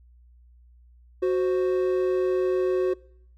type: tone pair together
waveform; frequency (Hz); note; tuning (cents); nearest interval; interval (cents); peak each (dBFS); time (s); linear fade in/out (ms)
triangle; 369.7 / 523.3; F#4 / C5; -1 / 0; tritone; 601; -19 / -27; 1.22-2.94; 10
effects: noise-tail reverb RT60 0.7 s tail -24 dB re dry + added 60 Hz sine -51 dBFS peak until 3.37 s